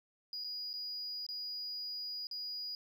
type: tone with dropouts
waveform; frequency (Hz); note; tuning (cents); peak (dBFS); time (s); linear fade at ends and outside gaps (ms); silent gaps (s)
sine; 4900; D#8; -27; -37; 0.33-2.75; 1; 0.439-0.444 / 0.731-0.738 / 1.265-1.288 / 2.27-2.312
effects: tanh soft clip ceiling -36 dBFS + 13-bit